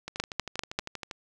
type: two click trains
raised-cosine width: 0.2 ms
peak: -10 / -19 dBFS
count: 4 / 14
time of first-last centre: 0.2-0.789 / 0.08-1.112 s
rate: 5.09 / 12.6 Hz
effects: none